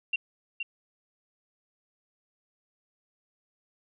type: tone with echo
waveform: sine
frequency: 2755 Hz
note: F7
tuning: 24 cents flat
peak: -24 dBFS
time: 0.13-0.16 s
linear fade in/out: 5 ms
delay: 470 ms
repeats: 1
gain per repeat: -6 dB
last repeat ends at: 0.63 s
effects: none